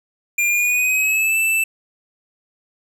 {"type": "tone with pitch glide", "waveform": "square", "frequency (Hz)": [2400, 2648], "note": ["D7", "E7"], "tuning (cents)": [37, 7], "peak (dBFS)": -16, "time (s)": [0.38, 1.64], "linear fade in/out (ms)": 5, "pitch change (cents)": 170, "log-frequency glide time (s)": [0.48, 1.37], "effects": []}